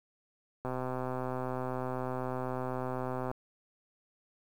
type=click train; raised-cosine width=1 ms; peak=-22 dBFS; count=342; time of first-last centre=0.65-3.314 s; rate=128 Hz; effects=9-bit